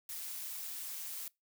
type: noise with amplitude modulation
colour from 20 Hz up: blue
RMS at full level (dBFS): -41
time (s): 0.09-1.28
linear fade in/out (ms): 2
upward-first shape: sine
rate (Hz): 163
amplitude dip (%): 35
effects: noise-tail reverb RT60 0.2 s tail -23 dB re dry